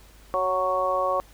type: harmonic tone with a mistuned harmonic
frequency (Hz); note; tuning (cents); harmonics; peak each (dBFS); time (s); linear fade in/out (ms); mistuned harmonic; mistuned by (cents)
185; F#3; 0; 2 / 3 / 4 / 5 / 6; -35 / -25 / -30 / -34 / -25; 0.34-1.2; 0; 2; +18
effects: added 50 Hz sine -50 dBFS peak until 1.33 s + pink hiss -54 dBFS RMS until 1.33 s